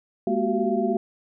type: tone cluster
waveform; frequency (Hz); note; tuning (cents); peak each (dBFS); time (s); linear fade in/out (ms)
sine; 208.9 / 238.1 / 366.6 / 383.9 / 684; G#3 / A#3 / F#4 / G4 / F5; +10 / +37 / -16 / -36 / -36; -27; 0.27-0.97; 2
effects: none